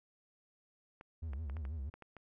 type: clicks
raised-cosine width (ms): 0.5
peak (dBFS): -36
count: 8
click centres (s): 1.011 / 1.334 / 1.498 / 1.568 / 1.652 / 1.94 / 2.023 / 2.167
type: tone with vibrato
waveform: triangle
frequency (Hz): 73.6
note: D2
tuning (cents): +4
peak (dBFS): -36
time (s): 1.22-1.9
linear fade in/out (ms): 10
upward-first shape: sine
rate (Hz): 6.2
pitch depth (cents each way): 200
effects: none